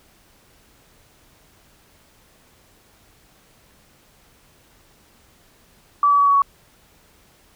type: tone with pitch steps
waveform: sine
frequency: 1153 / 1144.4 / 1135.8 / 1127.3 / 1118.9 Hz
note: D6 / D6 / C#6 / C#6 / C#6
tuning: -32 / -45 / +42 / +29 / +16 cents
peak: -12 dBFS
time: 6.03-6.42 s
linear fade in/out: 2 ms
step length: 78 ms
effects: pink hiss -55 dBFS RMS until 7.55 s